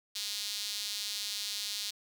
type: tone with high-pass filter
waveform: sawtooth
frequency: 206.4 Hz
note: G#3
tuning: 10 cents flat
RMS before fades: -37 dBFS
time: 0.15-1.91 s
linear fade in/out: 10 ms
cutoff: 4100 Hz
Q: 2.6
effects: none